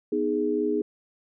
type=chord; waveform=sine; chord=G# minor; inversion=first; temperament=equal; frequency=246.9 / 311.1 / 415.3 Hz; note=B3 / D#4 / G#4; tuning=0 / 0 / 0 cents; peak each=-30 / -27 / -25 dBFS; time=0.12-0.82 s; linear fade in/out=5 ms; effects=none